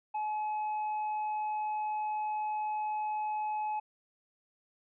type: tone with tanh clipping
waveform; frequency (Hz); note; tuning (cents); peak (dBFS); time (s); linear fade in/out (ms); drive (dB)
sine; 852; G#5; +44; -32; 0.14-3.8; 10; 4
effects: resampled to 8000 Hz